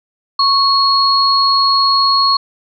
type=tone pair together; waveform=sine; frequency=1104 / 4315 Hz; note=C#6 / C#8; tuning=-7 / -47 cents; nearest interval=2 octaves; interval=2360 cents; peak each=-12 dBFS; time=0.39-2.37 s; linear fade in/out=5 ms; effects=none